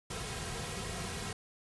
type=noise with comb filter; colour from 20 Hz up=pink; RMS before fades=-39 dBFS; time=0.1-1.33 s; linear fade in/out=5 ms; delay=3.4 ms; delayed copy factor=-0.65; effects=resampled to 24000 Hz